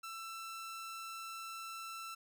sawtooth tone, 1335 Hz, E6, 22 cents sharp, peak -40 dBFS, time 0.03-2.15 s, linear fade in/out 10 ms, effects none

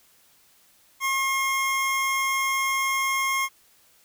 square tone pair together, 1081 / 2137 Hz, C#6 / C7, -44 / +36 cents, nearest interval octave, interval 1180 cents, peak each -26 dBFS, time 1-3.49 s, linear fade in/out 50 ms, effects white hiss -59 dBFS RMS until 4.04 s

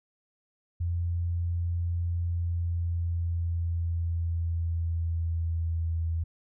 sine tone with pitch glide, 86 to 82.4 Hz, F2 to E2, -26 to 0 cents, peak -26 dBFS, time 0.8-6.24 s, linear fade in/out 10 ms, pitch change -74 cents, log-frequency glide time 2.2-6.02 s, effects none

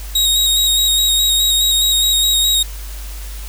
sawtooth tone with vibrato, 3775 Hz, A#7, 21 cents sharp, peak -9 dBFS, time 0.15-2.63 s, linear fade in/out 5 ms, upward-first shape square, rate 4.8 Hz, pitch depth 18 cents each way, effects added 50 Hz sine -26 dBFS peak until 3.48 s + white hiss -36 dBFS RMS until 3.48 s

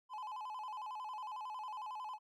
triangle tone with vibrato, 932.3 Hz, A#5, in tune, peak -40 dBFS, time 0.09-2.19 s, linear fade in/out 50 ms, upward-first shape square, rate 11 Hz, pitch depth 150 cents each way, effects none

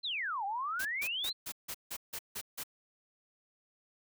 sine exponential two-way sweep, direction down then up, 4242 to 766 to 4242 Hz, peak -33 dBFS, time 0.03-1.33 s, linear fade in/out 20 ms, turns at 0.45 s
white noise bursts, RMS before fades -40 dBFS, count 9, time 0.79-2.637 s, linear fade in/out 10 ms, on 63 ms, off 160 ms
effects none

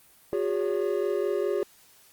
triangle tone cluster, 362.4 / 407.2 / 563 Hz, F#4 / G#4 / C#5, -36 / -34 / +27 cents, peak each -27 / -25 / -30 dBFS, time 0.33-1.63 s, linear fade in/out 0 ms, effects white hiss -57 dBFS RMS until 2.12 s + Opus 32 kbps

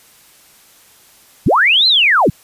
sine linear two-way sweep, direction up then down, 64.2 to 4193 to 80.2 Hz, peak -8 dBFS, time 1.46-2.3 s, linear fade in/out 5 ms, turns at 1.87 s, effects white hiss -47 dBFS RMS until 2.43 s + resampled to 32000 Hz

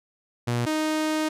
sawtooth tone pair in turn, 120.1 / 310.6 Hz, B2 / D#4, -48 / -3 cents, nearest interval octave + major third, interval 1645 cents, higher second, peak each -19 dBFS, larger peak neither, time 0.47-0.66 / 0.66-1.29 s, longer second, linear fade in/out 10 ms, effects low-pass 11000 Hz 12 dB/octave

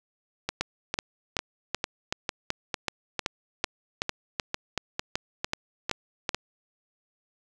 two click trains, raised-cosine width 0.2 ms, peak -10 / -9 dBFS, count 14 / 16, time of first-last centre 0.49-6.346 / 0.61-6.292 s, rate 2.22 / 2.64 Hz, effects none

